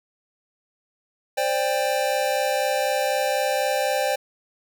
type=chord; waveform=square; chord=C suspended second; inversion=none; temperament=equal with one note detuned; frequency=523.3 / 587.3 / 794.9 Hz; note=C5 / D5 / G5; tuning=0 / 0 / +24 cents; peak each=-26 dBFS; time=1.37-4.16 s; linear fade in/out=10 ms; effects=9-bit